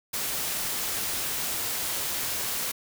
white noise, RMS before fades -30 dBFS, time 0.13-2.72 s, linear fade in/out 10 ms, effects none

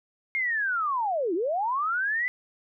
sine linear two-way sweep, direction down then up, 2162 to 314.6 to 2028 Hz, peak -24 dBFS, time 0.35-2.28 s, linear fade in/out 0 ms, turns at 1.34 s, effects none

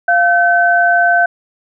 sine tone pair together, 697 / 1529.9 Hz, F5 / G6, -4 / -43 cents, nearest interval octave + major second, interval 1361 cents, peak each -11 dBFS, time 0.08-1.26 s, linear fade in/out 5 ms, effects none

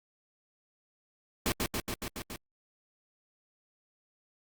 pink noise with echo, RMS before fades -29 dBFS, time 1.46-1.52 s, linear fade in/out 0 ms, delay 140 ms, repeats 6, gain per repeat -2 dB, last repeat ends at 2.36 s, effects Opus 48 kbps

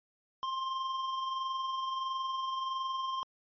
square tone with amplitude modulation, 1055 Hz, C6, 14 cents sharp, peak -32 dBFS, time 0.43-3.23 s, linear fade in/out 0 ms, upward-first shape sine, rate 21.5 Hz, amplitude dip 35%, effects resampled to 11025 Hz

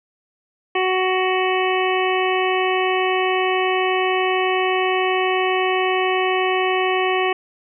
harmonic tone, 372.4 Hz, F#4, 11 cents sharp, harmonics 1 / 2 / 3 / 5 / 6 / 7 / 8, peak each -20 / -23 / -25 / -27 / -28 / -28 / -29 dBFS, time 0.75-7.33 s, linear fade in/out 5 ms, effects none

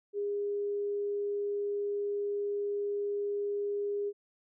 sine tone, 407.6 Hz, G#4, 32 cents flat, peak -30 dBFS, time 0.13-4.13 s, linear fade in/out 50 ms, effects none

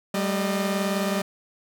sawtooth tone cluster, 194.2 / 213.5 / 608 Hz, G3 / G#3 / D#5, -16 / +48 / -40 cents, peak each -21 / -28 / -25 dBFS, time 0.14-1.22 s, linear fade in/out 5 ms, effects none

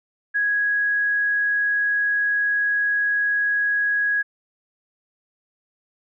sine tone, 1661.2 Hz, G#6, in tune, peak -18 dBFS, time 0.34-4.23 s, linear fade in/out 20 ms, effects none

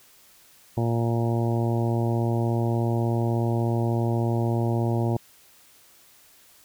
harmonic tone, 116.54 Hz, A#2, in tune, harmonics 1 / 2 / 3 / 4 / 5 / 6 / 7 / 8, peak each -23 / -29 / -29 / -36 / -35 / -36 / -37 / -40 dBFS, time 0.77-5.17 s, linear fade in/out 5 ms, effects white hiss -55 dBFS RMS until 6.64 s

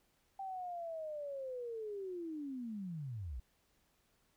sine linear sweep, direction down, 784 to 53.6 Hz, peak -40 dBFS, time 0.39-3.4 s, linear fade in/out 5 ms, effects pink hiss -75 dBFS RMS until 4.36 s

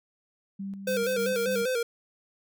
sine tone with tremolo, 196.2 Hz, G3, 2 cents sharp, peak -32 dBFS, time 0.59-1.66 s, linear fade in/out 10 ms, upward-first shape square, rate 3.4 Hz, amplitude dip 45%
square tone with vibrato, 489.8 Hz, B4, 14 cents flat, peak -26 dBFS, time 0.87-1.83 s, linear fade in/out 5 ms, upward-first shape square, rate 5.1 Hz, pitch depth 80 cents each way
blue noise bursts, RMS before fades -43 dBFS, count 5, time 0.87-1.616 s, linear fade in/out 10 ms, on 110 ms, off 49 ms
effects none

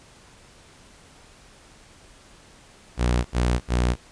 sawtooth tone bursts, 60.6 Hz, B1, 32 cents flat, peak -15 dBFS, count 3, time 2.97-3.96 s, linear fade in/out 50 ms, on 280 ms, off 75 ms, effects pink hiss -51 dBFS RMS until 4.11 s + resampled to 22050 Hz

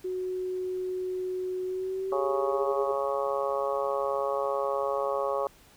sine tone with pitch glide, 369 to 407.1 Hz, F#4 to G#4, -5 to -35 cents, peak -29 dBFS, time 0.04-2.92 s, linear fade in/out 10 ms, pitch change +170 cents, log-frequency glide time 1.65-2.76 s
harmonic tone, 138.59 Hz, C#3, in tune, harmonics 3 / 4 / 5 / 6 / 7 / 8 / 9, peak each -33 / -29 / -38 / -36 / -42 / -33 / -42 dBFS, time 2.12-5.47 s, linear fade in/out 2 ms
effects pink hiss -57 dBFS RMS until 5.76 s

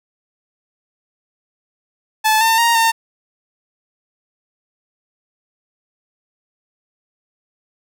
sawtooth tone with pitch steps, 869 / 901 / 933 / 909 Hz, A5 / A5 / A#5 / A#5, -22 / +41 / +1 / -44 cents, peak -8 dBFS, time 2.24-2.92 s, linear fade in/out 20 ms, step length 170 ms, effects none

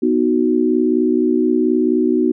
sine chord, B major, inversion none, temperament equal, 246.9 / 311.1 / 370 Hz, B3 / D#4 / F#4, 0 / 0 / 0 cents, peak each -17 dBFS, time 0.02-2.32 s, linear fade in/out 10 ms, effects none

